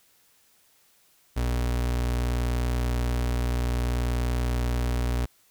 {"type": "tone", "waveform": "35% pulse", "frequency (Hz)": 60.6, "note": "B1", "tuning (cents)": -32, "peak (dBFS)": -22, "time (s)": [1.36, 5.26], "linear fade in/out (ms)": 10, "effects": ["white hiss -62 dBFS RMS until 5.5 s"]}